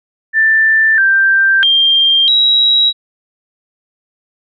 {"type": "tone with pitch steps", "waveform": "sine", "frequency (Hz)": [1773, 1574, 3189, 3859], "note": ["A6", "G6", "G7", "B7"], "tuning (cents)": [13, 7, 29, -41], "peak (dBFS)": -7, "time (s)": [0.33, 2.93], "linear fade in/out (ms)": 50, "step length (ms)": 650, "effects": []}